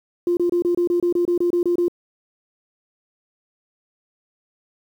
sine tone bursts, 349.2 Hz, F4, in tune, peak -15 dBFS, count 13, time 0.27-1.882 s, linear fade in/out 2 ms, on 100 ms, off 26 ms, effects tanh soft clip ceiling -11 dBFS + 8-bit

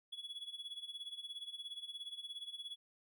triangle tone with tremolo, 3381 Hz, G#7, 30 cents sharp, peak -40 dBFS, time 0.12-2.76 s, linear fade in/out 10 ms, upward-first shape sine, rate 17 Hz, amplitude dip 80%, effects none

